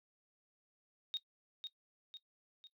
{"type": "tone with echo", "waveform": "sine", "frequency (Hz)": 3729, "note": "A#7", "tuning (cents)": 0, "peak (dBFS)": -34, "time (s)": [1.14, 1.17], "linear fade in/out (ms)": 0, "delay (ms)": 500, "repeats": 3, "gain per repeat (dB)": -6, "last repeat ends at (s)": 2.67, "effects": ["noise-tail reverb RT60 0.1 s tail -18 dB re dry"]}